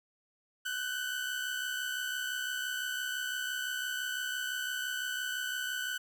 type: tone pair together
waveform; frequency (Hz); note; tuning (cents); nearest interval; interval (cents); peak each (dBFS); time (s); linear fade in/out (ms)
30% pulse; 1488.1 / 1554; F#6 / G6; +9 / -16; minor second; 75; -32 / -37; 0.65-5.98; 10
effects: none